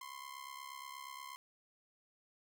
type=ring-modulated tone; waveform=sawtooth; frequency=1046.5 Hz; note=C6; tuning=in tune; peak=-40 dBFS; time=0.01-1.36 s; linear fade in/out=0 ms; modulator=34.2 Hz; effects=none